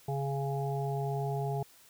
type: harmonic tone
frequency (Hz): 138.59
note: C#3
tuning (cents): 0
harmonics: 1 / 3 / 5 / 6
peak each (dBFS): -32 / -37 / -39 / -40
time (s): 0.08-1.63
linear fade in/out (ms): 5
effects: white hiss -59 dBFS RMS until 1.89 s